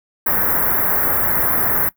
white band-stop noise, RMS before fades -17 dBFS, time 0.26-1.89 s, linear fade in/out 5 ms, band 1900 to 12000 Hz, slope 48 dB/octave, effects noise-tail reverb RT60 0.1 s tail -19 dB re dry

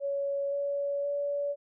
sine tone with pitch steps, 560 / 565.9 / 571.8 Hz, C#5 / C#5 / D5, +18 / +36 / -46 cents, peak -28 dBFS, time 0-1.56 s, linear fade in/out 50 ms, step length 520 ms, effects none

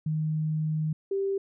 sine tone pair in turn, 155.56 / 392 Hz, D#3 / G4, 0 / 0 cents, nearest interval octave + major third, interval 1600 cents, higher second, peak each -25 dBFS, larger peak neither, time 0.06-0.93 / 1.11-1.38 s, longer first, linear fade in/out 5 ms, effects none

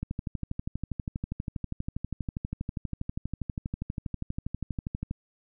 click train, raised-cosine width 5 ms, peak -19 dBFS, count 64, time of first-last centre 0.03-5.111 s, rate 12.4 Hz, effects none

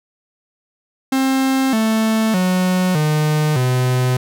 45% pulse tone with pitch steps, 265.6 / 220.8 / 183.52 / 152.55 / 126.8 Hz, C4 / A3 / F#3 / D#3 / B2, +26 / +6 / -14 / -34 / +46 cents, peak -14 dBFS, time 1.12-4.17 s, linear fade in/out 5 ms, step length 610 ms, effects none

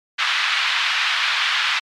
white band-pass noise, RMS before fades -20 dBFS, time 0.18-1.8 s, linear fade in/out 20 ms, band 1100 to 3600 Hz, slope 24 dB/octave, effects MP3 96 kbps

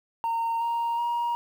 sine tone with pitch steps, 919 / 932.9 / 947 Hz, A#5 / A#5 / A#5, -25 / +1 / +27 cents, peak -22 dBFS, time 0.24-1.35 s, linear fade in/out 0 ms, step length 370 ms, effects tanh soft clip ceiling -23 dBFS + 9-bit

